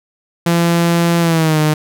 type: tone with pitch glide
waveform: sawtooth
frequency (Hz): 170 to 153.21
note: F3 to D#3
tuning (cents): -46 to -26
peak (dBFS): -7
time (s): 0.46-1.74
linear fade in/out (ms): 5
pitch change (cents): -180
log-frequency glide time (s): 1.2-1.6
effects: none